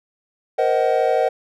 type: chord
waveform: triangle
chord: C half-diminished seventh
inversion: third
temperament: just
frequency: 470.9 / 523.3 / 627.9 / 753.5 Hz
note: Bb4 / C5 / Eb5 / Gb5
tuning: +18 / 0 / +16 / +31 cents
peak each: -19 dBFS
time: 0.58-1.29 s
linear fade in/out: 10 ms
effects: none